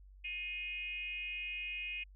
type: tone with frequency modulation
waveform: sine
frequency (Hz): 2500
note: D#7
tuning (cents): +8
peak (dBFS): -38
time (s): 0.24-2.04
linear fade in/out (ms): 10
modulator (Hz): 357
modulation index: 0.69
effects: added 48 Hz sine -54 dBFS peak until 2.15 s